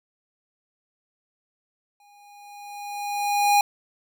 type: tone with exponential growth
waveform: square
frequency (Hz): 818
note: G#5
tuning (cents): -26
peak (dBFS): -15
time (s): 2-3.61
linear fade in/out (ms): 2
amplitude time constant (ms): 350
effects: none